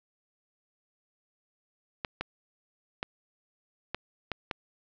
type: clicks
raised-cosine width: 0.3 ms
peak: -15 dBFS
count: 6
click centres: 2.048 / 2.21 / 3.029 / 3.946 / 4.317 / 4.512 s
effects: low-pass 5000 Hz 12 dB/octave